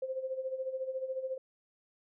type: tone with tremolo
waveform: sine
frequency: 523.3 Hz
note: C5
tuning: in tune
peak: -31 dBFS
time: 0.02-1.38 s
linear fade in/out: 5 ms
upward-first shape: sine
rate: 14 Hz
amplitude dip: 70%
effects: none